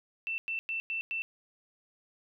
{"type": "tone bursts", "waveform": "sine", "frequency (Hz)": 2675, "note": "E7", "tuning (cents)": 25, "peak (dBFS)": -31, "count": 5, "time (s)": [0.27, 1.22], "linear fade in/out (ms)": 0, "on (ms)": 110, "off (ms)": 100, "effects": []}